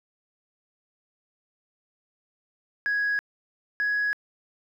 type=tone pair in turn; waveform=sine; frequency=1662 / 1671.5 Hz; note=G#6 / G#6; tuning=+1 / +11 cents; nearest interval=unison; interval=10 cents; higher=second; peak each=-21 dBFS; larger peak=neither; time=2.86-3.19 / 3.8-4.13 s; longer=neither; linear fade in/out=0 ms; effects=tanh soft clip ceiling -20 dBFS + 10-bit